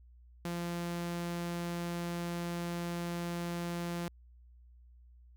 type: tone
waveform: sawtooth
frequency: 172.4 Hz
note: F3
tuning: 22 cents flat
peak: -31 dBFS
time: 0.45-4.08 s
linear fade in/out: 2 ms
effects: added 60 Hz sine -55 dBFS peak until 5.36 s